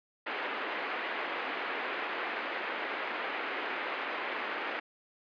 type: band-pass noise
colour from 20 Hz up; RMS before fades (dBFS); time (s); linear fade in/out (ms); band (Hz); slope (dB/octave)
white; -36; 0.26-4.8; 10; 300 to 2400; 24
effects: resampled to 11025 Hz